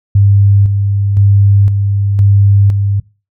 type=tone with tremolo; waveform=sine; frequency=100 Hz; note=G2; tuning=35 cents sharp; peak=-4 dBFS; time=0.15-3 s; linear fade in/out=5 ms; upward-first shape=square; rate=0.98 Hz; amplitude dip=45%; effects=noise-tail reverb RT60 0.3 s tail -21 dB re dry